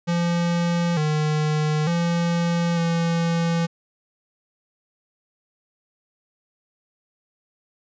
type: tone with pitch steps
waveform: square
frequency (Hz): 171.8 / 152.7 / 170.8 / 168.1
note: F3 / D#3 / F3 / E3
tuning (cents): -28 / -32 / -38 / +34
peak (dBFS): -20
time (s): 0.07-3.67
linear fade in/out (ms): 20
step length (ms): 900
effects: resampled to 16000 Hz